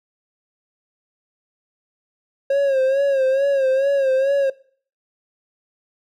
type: tone with vibrato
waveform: triangle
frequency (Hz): 542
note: C#5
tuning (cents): -39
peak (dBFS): -13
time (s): 2.5-4.5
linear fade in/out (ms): 5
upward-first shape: sine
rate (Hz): 2.3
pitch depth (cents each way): 65
effects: noise-tail reverb RT60 0.5 s tail -22 dB re dry